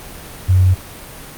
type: tone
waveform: sine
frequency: 92.5 Hz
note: F#2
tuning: in tune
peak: -8 dBFS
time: 0.48-0.75 s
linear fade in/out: 20 ms
effects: pink hiss -34 dBFS RMS until 1.37 s + Opus 32 kbps